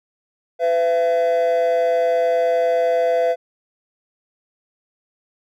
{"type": "tone pair together", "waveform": "triangle", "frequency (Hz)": [504.6, 675], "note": ["B4", "E5"], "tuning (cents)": [37, 41], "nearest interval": "perfect fourth", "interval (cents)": 504, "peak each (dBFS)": -15, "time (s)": [0.59, 3.36], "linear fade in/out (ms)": 50, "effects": ["tanh soft clip ceiling -9 dBFS"]}